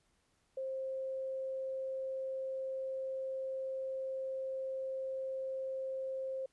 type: tone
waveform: sine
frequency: 529 Hz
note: C5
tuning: 19 cents sharp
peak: -36 dBFS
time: 0.57-6.46 s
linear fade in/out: 5 ms
effects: pink hiss -75 dBFS RMS until 6.52 s + resampled to 24000 Hz